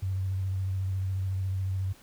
sine tone with vibrato, 95 Hz, F#2, 46 cents sharp, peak -27 dBFS, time 0.02-1.93 s, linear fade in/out 10 ms, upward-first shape sine, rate 14 Hz, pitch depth 26 cents each way, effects pink hiss -56 dBFS RMS until 2.02 s

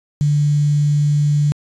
sine tone with quantisation, 146.83 Hz, D3, in tune, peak -12 dBFS, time 0.21-1.52 s, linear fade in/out 0 ms, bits 6, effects resampled to 22050 Hz

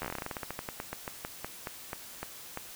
slowing click train, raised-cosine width 0.5 ms, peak -20 dBFS, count 26, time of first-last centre 0.02-2.574 s, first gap 12 ms, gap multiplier 1.15, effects white hiss -47 dBFS RMS until 2.75 s

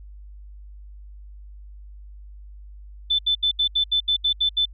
sine tone bursts, 3520 Hz, A7, in tune, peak -17 dBFS, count 10, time 3.1-4.656 s, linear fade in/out 10 ms, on 89 ms, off 74 ms, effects added 50 Hz sine -39 dBFS peak until 4.73 s

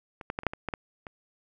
clicks, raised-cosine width 0.5 ms, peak -25 / -16 / -15 / -26 / -8 / -21 / -16 / -16 / -25 dBFS, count 9, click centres 0.212 / 0.301 / 0.389 / 0.434 / 0.467 / 0.535 / 0.687 / 0.738 / 1.068 s, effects none

